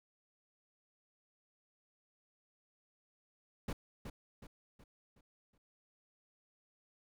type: noise with echo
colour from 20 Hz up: brown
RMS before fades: -38 dBFS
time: 3.68-3.73 s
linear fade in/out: 5 ms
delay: 370 ms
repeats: 5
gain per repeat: -7 dB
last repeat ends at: 5.58 s
effects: none